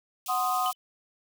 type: high-pass noise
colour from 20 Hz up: white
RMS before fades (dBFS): -39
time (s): 0.26-0.73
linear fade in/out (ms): 2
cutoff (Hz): 2400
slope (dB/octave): 96
type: chord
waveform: sine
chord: C diminished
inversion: second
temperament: equal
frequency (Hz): 740 / 1046.5 / 1244.5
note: Gb5 / C6 / Eb6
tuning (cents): 0 / 0 / 0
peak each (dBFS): -28 / -31 / -28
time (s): 0.28-0.72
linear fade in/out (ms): 20
type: tone with exponential decay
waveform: sine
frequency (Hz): 3035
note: F#7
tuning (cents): +43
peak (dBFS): -30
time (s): 0.66-0.75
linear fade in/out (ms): 0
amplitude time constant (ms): 19
effects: none